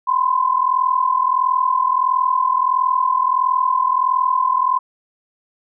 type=tone pair together; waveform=sine; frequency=1007 / 1048.5 Hz; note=B5 / C6; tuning=+33 / +3 cents; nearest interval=minor second; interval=70 cents; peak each=-17 dBFS; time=0.07-4.79 s; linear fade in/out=10 ms; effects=none